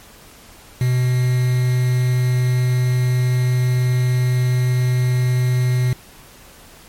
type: tone with quantisation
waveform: triangle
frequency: 125.4 Hz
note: B2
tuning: 27 cents sharp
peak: -12 dBFS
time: 0.81-5.93 s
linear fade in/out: 2 ms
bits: 5
effects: pink hiss -44 dBFS RMS until 6.88 s + MP3 64 kbps